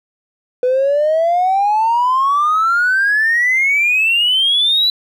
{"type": "exponential sweep", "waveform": "triangle", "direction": "up", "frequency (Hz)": [494.5, 4000], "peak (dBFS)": -8, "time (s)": [0.63, 4.9], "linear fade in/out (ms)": 2, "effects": ["tanh soft clip ceiling -8 dBFS"]}